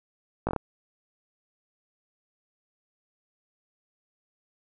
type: slowing click train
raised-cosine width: 1 ms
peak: -13 dBFS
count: 5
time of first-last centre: 0.47-0.563 s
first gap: 18 ms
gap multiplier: 1.17
effects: none